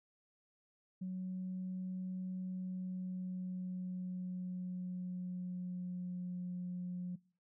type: tone with pitch glide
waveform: sine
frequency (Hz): 185 to 179.32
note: F#3 to F3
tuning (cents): 0 to +46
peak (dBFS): -37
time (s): 1.01-7.16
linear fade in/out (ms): 10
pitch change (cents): -54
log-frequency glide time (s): 2.37-6.48
effects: noise-tail reverb RT60 0.5 s tail -24 dB re dry + tanh soft clip ceiling -34 dBFS